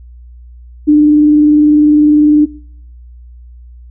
sine tone with vibrato, 299 Hz, D4, 31 cents sharp, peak -3 dBFS, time 0.87-2.46 s, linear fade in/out 20 ms, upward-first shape triangle, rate 20 Hz, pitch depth 26 cents each way, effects noise-tail reverb RT60 0.7 s tail -25 dB re dry + added 60 Hz sine -32 dBFS peak until 3.9 s

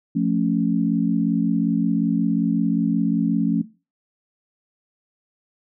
sine chord, F augmented, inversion none, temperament equal, 174.61 / 220 / 277.2 Hz, F3 / A3 / C#4, 0 / 0 / 0 cents, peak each -22 dBFS, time 0.15-3.62 s, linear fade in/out 10 ms, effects noise-tail reverb RT60 0.3 s tail -18 dB re dry

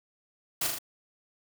white noise with echo, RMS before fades -29 dBFS, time 0.61-0.67 s, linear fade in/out 5 ms, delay 39 ms, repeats 3, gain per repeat -3 dB, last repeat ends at 0.787 s, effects none

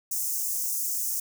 white high-pass noise, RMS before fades -29 dBFS, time 0.11-1.2 s, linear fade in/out 5 ms, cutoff 5700 Hz, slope 48 dB/octave, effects none

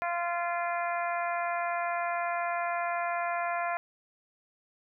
harmonic tone, 345.5 Hz, F4, 19 cents flat, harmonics 2 / 3 / 4 / 5 / 6 / 7, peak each -31 / -35 / -37 / -39 / -41 / -42 dBFS, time 0.02-3.77 s, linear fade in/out 0 ms, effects none

